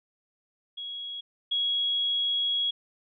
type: tone pair in turn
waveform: sine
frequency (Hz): 3322 / 3322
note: G#7 / G#7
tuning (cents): 0 / 0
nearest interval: unison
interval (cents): 0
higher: neither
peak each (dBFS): -34 / -24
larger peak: second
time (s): 0.77-1.21 / 1.51-2.71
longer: second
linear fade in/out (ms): 10
effects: none